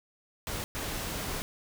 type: noise bursts at uneven times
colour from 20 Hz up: pink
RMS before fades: -35 dBFS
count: 2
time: 0.47-0.64 / 0.75-1.42 s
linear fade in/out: 0 ms
effects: none